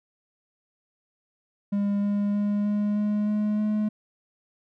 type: tone with pitch steps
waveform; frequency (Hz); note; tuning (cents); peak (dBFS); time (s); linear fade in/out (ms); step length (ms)
triangle; 202.2 / 203.8 / 205.5 / 207.2 / 208.8 / 210.5 / 212.3; G#3 / G#3 / G#3 / G#3 / G#3 / G#3 / G#3; -46 / -32 / -18 / -4 / +10 / +24 / +38; -20; 1.72-3.89; 10; 310
effects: none